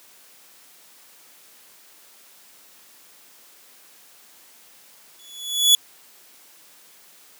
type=tone with exponential growth; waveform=sawtooth; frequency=3410 Hz; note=G#7; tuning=45 cents sharp; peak=-6 dBFS; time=5.19-5.75 s; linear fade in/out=1 ms; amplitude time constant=120 ms; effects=white hiss -51 dBFS RMS until 7.39 s + high-pass 200 Hz 12 dB/octave